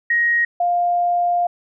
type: tone pair in turn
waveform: sine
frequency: 1882 / 702.1 Hz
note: A#6 / F5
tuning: +16 / +9 cents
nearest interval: octave + perfect fourth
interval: 1707 cents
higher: first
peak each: -14 / -15 dBFS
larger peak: first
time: 0.1-0.45 / 0.6-1.47 s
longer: second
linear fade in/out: 5 ms
effects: none